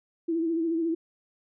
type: tone with vibrato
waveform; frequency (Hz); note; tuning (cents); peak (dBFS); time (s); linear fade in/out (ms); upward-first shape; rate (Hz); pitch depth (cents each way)
sine; 329.6; E4; 0; -24; 0.28-0.95; 10; sine; 14; 51
effects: none